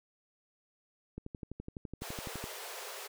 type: click train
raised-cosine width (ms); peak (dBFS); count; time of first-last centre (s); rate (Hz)
3; -28; 16; 1.18-2.441; 11.9
type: high-pass noise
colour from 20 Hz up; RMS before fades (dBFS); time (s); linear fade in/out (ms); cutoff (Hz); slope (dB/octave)
pink; -44; 2.01-3.08; 20; 380; 96
effects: none